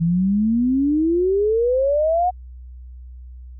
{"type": "exponential sweep", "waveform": "sine", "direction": "up", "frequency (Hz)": [161.9, 740], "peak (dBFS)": -15, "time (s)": [0, 2.31], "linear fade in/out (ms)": 20, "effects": ["added 62 Hz sine -35 dBFS peak until 3.59 s"]}